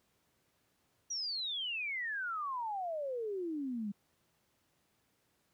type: exponential sweep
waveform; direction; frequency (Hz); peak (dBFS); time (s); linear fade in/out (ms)
sine; down; 5870 to 196; -35; 1.1-3.92; 10
effects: pink hiss -75 dBFS RMS until 5.53 s + high-pass 80 Hz 12 dB/octave